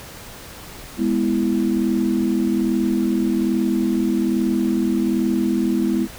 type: chord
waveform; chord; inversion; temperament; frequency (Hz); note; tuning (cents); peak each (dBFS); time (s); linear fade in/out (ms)
sine; E major; first; just; 206 / 247.2 / 329.6; G#3 / B3 / E4; -14 / +2 / 0; -21; 0.97-6.08; 50
effects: pink hiss -38 dBFS RMS until 6.18 s